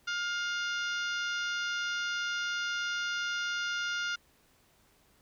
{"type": "harmonic tone with a mistuned harmonic", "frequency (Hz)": 707, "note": "F5", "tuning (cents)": 21, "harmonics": [2, 3, 4, 5, 6, 7, 8, 9], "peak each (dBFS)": [-32, -45, -40, -42, -48, -46, -47, -51], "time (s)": [0.07, 4.16], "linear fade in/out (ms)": 10, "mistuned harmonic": 8, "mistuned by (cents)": 19, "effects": ["pink hiss -66 dBFS RMS until 5.21 s"]}